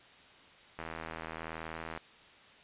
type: click train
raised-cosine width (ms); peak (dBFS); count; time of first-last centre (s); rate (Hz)
0.5; -25; 97; 0.79-1.975; 81
effects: white hiss -57 dBFS RMS until 2.63 s + resampled to 8000 Hz